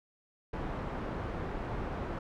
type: low-pass noise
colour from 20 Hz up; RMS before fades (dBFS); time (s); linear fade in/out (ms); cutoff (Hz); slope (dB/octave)
pink; -37; 0.53-2.19; 5; 1300; 12
effects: none